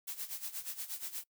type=noise with tremolo; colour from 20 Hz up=blue; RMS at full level=-39 dBFS; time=0.07-1.24 s; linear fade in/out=10 ms; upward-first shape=sine; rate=8.4 Hz; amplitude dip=80%; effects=noise-tail reverb RT60 0.1 s tail -23 dB re dry